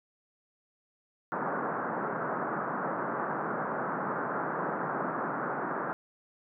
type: band-pass noise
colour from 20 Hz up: white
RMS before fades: -33 dBFS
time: 1.32-5.93 s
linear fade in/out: 0 ms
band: 140 to 1500 Hz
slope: 48 dB/octave
effects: none